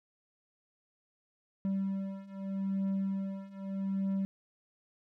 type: beating tone pair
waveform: triangle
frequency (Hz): 193.8 / 194.61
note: G3 / G3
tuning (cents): -20 / -12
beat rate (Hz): 0.81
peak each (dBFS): -34 / -32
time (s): 1.65-4.25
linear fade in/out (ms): 0
effects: none